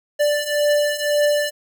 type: beating tone pair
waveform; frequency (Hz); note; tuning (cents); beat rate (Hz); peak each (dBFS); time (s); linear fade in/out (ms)
square; 587 / 588.9; D5 / D5; -1 / +5; 1.9; -22 / -19; 0.19-1.51; 20
effects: none